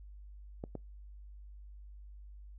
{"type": "clicks", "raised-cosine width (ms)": 2, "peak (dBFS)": -26, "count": 2, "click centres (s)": [0.639, 0.753], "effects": ["noise-tail reverb RT60 0.2 s tail -26 dB re dry", "added 50 Hz sine -48 dBFS peak until 2.58 s"]}